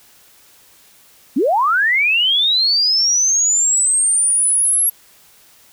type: linear sweep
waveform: sine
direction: up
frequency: 216.6 to 11340 Hz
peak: -12 dBFS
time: 1.36-4.9 s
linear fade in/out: 10 ms
effects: white hiss -49 dBFS RMS until 5.72 s